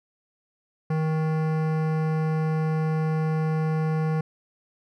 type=tone with hard clipping; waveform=sine; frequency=157.5 Hz; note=D#3; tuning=21 cents sharp; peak=-24 dBFS; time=0.9-4.21 s; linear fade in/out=5 ms; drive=17 dB; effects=none